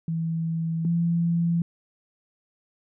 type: tone pair in turn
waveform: sine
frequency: 163.8 / 169.28 Hz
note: E3 / E3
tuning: -11 / +46 cents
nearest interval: minor second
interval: 57 cents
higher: second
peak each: -24 / -20 dBFS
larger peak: second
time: 0.08-0.85 / 0.85-1.62 s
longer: neither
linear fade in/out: 2 ms
effects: none